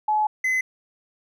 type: tone pair in turn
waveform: sine / triangle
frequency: 853 / 2035 Hz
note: G#5 / C7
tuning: +46 / -49 cents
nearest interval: octave + minor third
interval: 1505 cents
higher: second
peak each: -18 dBFS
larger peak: neither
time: 0.08-0.27 / 0.44-0.61 s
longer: first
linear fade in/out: 5 ms
effects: none